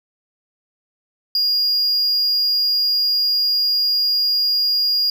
triangle tone, 4845 Hz, D#8, 47 cents flat, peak -14 dBFS, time 1.35-5.1 s, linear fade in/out 2 ms, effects 9-bit

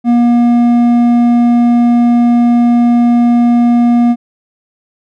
sine tone with hard clipping, 238.7 Hz, A#3, 41 cents sharp, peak -7 dBFS, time 0.04-4.16 s, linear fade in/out 50 ms, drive 6 dB, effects none

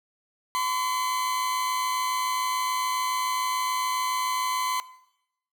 40% pulse tone pair together, 1021 / 1128 Hz, C6 / C#6, -43 / +30 cents, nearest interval major second, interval 173 cents, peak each -24 / -32 dBFS, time 0.55-4.8 s, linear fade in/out 0 ms, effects noise-tail reverb RT60 0.8 s tail -18 dB re dry

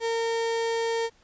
35% pulse tone, 458.2 Hz, A#4, 30 cents flat, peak -23 dBFS, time 0-1.1 s, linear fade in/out 50 ms, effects pink hiss -61 dBFS RMS until 1.23 s + resampled to 16000 Hz

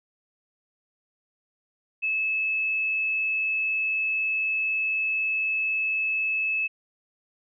sine tone, 2602 Hz, E7, 23 cents flat, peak -23 dBFS, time 2.02-6.68 s, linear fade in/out 20 ms, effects none

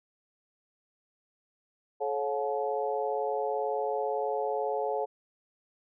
harmonic tone with a mistuned harmonic, 143.2 Hz, D3, 43 cents flat, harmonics 3 / 4 / 5 / 6, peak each -32 / -33 / -34 / -35 dBFS, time 2-5.06 s, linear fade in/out 20 ms, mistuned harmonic 4, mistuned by -78 cents, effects none

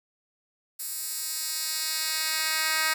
10% pulse tone with high-pass filter sweep, 315.5 Hz, D#4, 24 cents sharp, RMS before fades -29 dBFS, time 0.79-2.94 s, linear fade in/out 10 ms, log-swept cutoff 9700 to 1800 Hz, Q 0.86, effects none

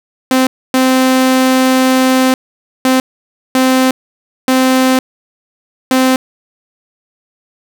sawtooth tone bursts at uneven times, 259.4 Hz, C4, 15 cents flat, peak -4 dBFS, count 6, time 0.31-0.47 / 0.74-2.34 / 2.85-3 / 3.55-3.91 / 4.48-4.99 / 5.91-6.16 s, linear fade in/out 2 ms, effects none

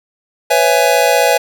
square chord, C# minor seventh, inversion third, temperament just, 498.9 / 554.4 / 665.2 / 831.5 Hz, B4 / C#5 / E5 / G#5, +17 / 0 / +16 / +2 cents, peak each -16 dBFS, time 0.5-1.38 s, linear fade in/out 10 ms, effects none

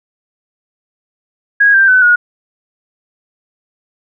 sine tone with pitch steps, 1647 / 1577.2 / 1510.3 / 1446.3 Hz, G#6 / G6 / F#6 / F#6, -15 / +10 / +35 / -40 cents, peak -5 dBFS, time 1.6-2.16 s, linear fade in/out 10 ms, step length 140 ms, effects none

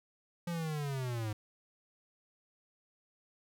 square linear sweep, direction down, 174.61 to 103.83 Hz, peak -35 dBFS, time 0.47-1.33 s, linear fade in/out 5 ms, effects none

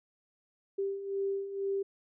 sine beating tone pair, 392 / 394.1 Hz, G4 / G4, 0 / +9 cents, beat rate 2.1 Hz, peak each -38 / -32 dBFS, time 0.78-1.83 s, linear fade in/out 10 ms, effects none

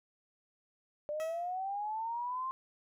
sine linear sweep, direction up, 587.3 to 1060 Hz, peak -34 dBFS, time 1.09-2.51 s, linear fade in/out 0 ms
15% pulse tone with exponential decay, 645 Hz, E5, 38 cents flat, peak -34 dBFS, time 1.2-1.58 s, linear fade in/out 0 ms, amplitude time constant 82 ms
effects none

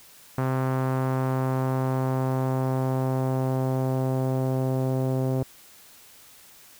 sawtooth tone with low-pass filter sweep, 130.81 Hz, C3, in tune, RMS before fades -25 dBFS, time 0.38-5.43 s, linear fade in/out 2 ms, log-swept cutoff 1300 to 580 Hz, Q 1.4, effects white hiss -51 dBFS RMS until 6.79 s

